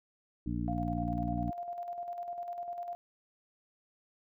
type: harmonic tone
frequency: 59 Hz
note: A#1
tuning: 22 cents sharp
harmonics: 1 / 2 / 3 / 4 / 5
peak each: -38 / -38 / -38 / -38 / -38 dBFS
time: 0.46-1.51 s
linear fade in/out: 5 ms
type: tone with tremolo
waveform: sine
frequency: 698.5 Hz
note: F5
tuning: in tune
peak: -35 dBFS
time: 0.68-2.95 s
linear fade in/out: 0 ms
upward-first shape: square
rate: 10 Hz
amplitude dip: 45%
effects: none